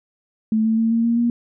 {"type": "tone with pitch steps", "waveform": "sine", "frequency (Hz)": [219.1, 222.5, 226, 229.6, 233.2, 236.9], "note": ["A3", "A3", "A3", "A#3", "A#3", "A#3"], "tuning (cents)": [-7, 20, 47, -26, 1, 28], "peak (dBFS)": -15, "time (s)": [0.52, 1.3], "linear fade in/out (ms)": 2, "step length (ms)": 130, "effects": []}